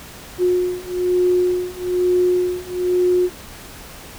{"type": "beating tone pair", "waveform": "sine", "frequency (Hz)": [360, 361.1], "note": ["F#4", "F#4"], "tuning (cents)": [-47, -42], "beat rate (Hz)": 1.1, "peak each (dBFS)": [-19, -18], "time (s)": [0.38, 3.3], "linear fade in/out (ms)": 50, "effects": ["pink hiss -38 dBFS RMS until 4.18 s"]}